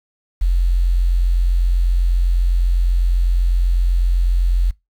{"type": "tone with quantisation", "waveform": "sine", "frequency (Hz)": 43.95, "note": "F1", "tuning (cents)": 12, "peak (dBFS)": -12, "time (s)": [0.41, 4.71], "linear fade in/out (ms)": 10, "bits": 7, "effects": ["noise-tail reverb RT60 0.2 s tail -23 dB re dry"]}